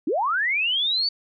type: linear sweep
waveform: sine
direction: up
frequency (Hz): 256.6 to 4583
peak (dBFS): -20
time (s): 0.07-1.09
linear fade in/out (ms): 5
effects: none